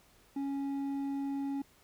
sine tone with hard clipping, 277.2 Hz, C#4, in tune, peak -34 dBFS, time 0.36-1.62 s, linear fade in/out 5 ms, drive 5 dB, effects pink hiss -64 dBFS RMS until 1.83 s

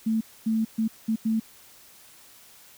sine tone bursts at uneven times, 221.9 Hz, A3, 15 cents sharp, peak -21 dBFS, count 5, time 0.06-0.21 / 0.46-0.65 / 0.78-0.88 / 1.08-1.16 / 1.25-1.4 s, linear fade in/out 10 ms, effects white hiss -52 dBFS RMS until 2.77 s

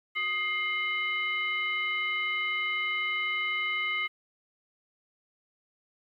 sine tone with frequency modulation, 2116 Hz, C7, 19 cents sharp, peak -27 dBFS, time 0.15-4.08 s, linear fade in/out 20 ms, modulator 872 Hz, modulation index 0.79, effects high-pass 400 Hz 12 dB/octave + 11-bit

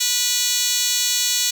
10% pulse tone with high-pass filter, 490 Hz, B4, 14 cents flat, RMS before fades -20 dBFS, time 0-1.51 s, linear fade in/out 10 ms, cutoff 4700 Hz, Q 8, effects none

